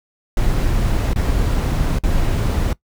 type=noise with dropouts; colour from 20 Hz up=brown; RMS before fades=-17 dBFS; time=0.37-2.73 s; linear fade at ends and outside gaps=2 ms; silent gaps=1.133-1.159 / 1.987-2.036 s; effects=noise-tail reverb RT60 0.1 s tail -21 dB re dry